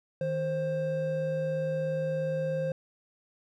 triangle tone pair together, 156.9 / 527.7 Hz, D#3 / C5, +15 / +15 cents, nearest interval octave + major sixth, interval 2100 cents, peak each -31 / -27 dBFS, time 0.21-2.72 s, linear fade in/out 2 ms, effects none

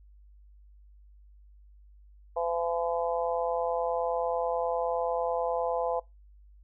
harmonic tone, 169.4 Hz, E3, 48 cents sharp, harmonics 3 / 4 / 5 / 6, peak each -30 / -32 / -34 / -37 dBFS, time 2.36-6 s, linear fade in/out 10 ms, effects noise-tail reverb RT60 0.2 s tail -21 dB re dry + added 50 Hz sine -52 dBFS peak until 6.63 s

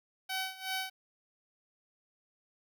10% pulse tone with tremolo, 759 Hz, F#5, 44 cents sharp, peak -24 dBFS, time 0.29-0.9 s, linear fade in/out 10 ms, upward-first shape sine, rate 2.7 Hz, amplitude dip 85%, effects none

